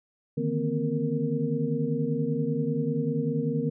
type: tone cluster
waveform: sine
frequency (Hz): 148.1 / 158.4 / 233.6 / 258.7 / 464.6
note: D3 / D#3 / A#3 / C4 / A#4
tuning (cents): +15 / +31 / +4 / -19 / -6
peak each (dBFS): -31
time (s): 0.37-3.7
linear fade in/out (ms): 10
effects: none